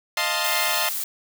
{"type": "chord", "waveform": "10% pulse", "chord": "F dominant seventh", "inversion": "third", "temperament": "equal", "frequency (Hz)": [622.3, 698.5, 880, 1046.5], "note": ["Eb5", "F5", "A5", "C6"], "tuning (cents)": [0, 0, 0, 0], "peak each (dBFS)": -19, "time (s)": [0.17, 0.89], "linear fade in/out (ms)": 2}
{"type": "noise", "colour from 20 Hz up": "blue", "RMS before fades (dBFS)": -28, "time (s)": [0.44, 1.04], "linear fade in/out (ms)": 5}
{"effects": []}